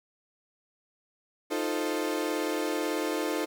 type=chord; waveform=35% pulse; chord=F dominant seventh; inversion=third; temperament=equal; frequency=311.1 / 349.2 / 440 / 523.3 Hz; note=Eb4 / F4 / A4 / C5; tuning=0 / 0 / 0 / 0 cents; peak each=-30 / -33 / -32 / -34 dBFS; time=1.5-3.46 s; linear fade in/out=20 ms; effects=none